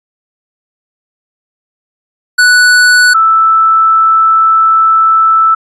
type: tone pair in turn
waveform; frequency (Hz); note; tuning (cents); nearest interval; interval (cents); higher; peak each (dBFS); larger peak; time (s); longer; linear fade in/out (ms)
square / sine; 1480 / 1318.5; F#6 / E6; 0 / 0; major second; 200; first; -4; neither; 2.38-3.14 / 3.14-5.55; second; 10
effects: resampled to 22050 Hz